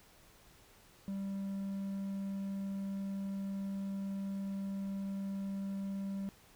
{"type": "tone", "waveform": "triangle", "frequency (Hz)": 196, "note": "G3", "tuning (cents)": 0, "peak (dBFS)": -34, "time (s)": [1.08, 6.29], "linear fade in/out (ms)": 0, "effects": ["pink hiss -62 dBFS RMS until 6.55 s"]}